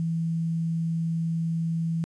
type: tone with quantisation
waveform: sine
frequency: 164.81 Hz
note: E3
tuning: in tune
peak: -24 dBFS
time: 0-2.04 s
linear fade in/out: 0 ms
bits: 9
effects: resampled to 22050 Hz